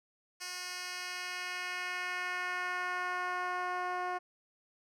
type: tone with band-pass filter sweep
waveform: 10% pulse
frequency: 361.3 Hz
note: F#4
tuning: 41 cents flat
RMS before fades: -37 dBFS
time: 0.4-4.19 s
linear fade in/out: 20 ms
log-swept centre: 5400 to 730 Hz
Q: 1.1
effects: none